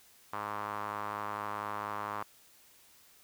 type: tone with band-pass filter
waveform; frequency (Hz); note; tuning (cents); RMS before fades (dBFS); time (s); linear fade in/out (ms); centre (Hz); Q
sawtooth; 104.3; G#2; +8; -38; 0.33-2.23; 0; 1100; 3.5
effects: white hiss -61 dBFS RMS until 3.23 s